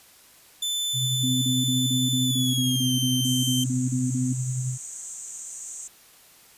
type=tone with pitch glide; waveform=sawtooth; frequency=3520 to 3118 Hz; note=A7 to G7; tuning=0 to -10 cents; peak=-22 dBFS; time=0.62-3.64 s; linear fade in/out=5 ms; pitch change=-210 cents; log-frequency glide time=2.24-2.92 s
type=tone with tremolo; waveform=sine; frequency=128 Hz; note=C3; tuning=38 cents flat; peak=-23 dBFS; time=0.93-4.78 s; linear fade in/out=50 ms; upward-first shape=triangle; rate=11 Hz; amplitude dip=45%
type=tone bursts; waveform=sine; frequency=254.3 Hz; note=C4; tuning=49 cents flat; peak=-24 dBFS; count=14; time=1.23-4.332 s; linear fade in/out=10 ms; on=190 ms; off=34 ms
type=band-pass noise; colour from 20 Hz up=white; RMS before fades=-38 dBFS; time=3.24-5.88 s; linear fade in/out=10 ms; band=6300 to 8400 Hz; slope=96 dB/octave
effects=white hiss -53 dBFS RMS until 6.57 s + resampled to 32000 Hz